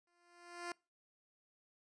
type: tone with exponential growth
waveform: 10% pulse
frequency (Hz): 348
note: F4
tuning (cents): -6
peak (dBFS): -31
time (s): 0.07-0.72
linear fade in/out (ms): 2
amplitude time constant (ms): 140
effects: noise-tail reverb RT60 0.3 s tail -25 dB re dry + resampled to 22050 Hz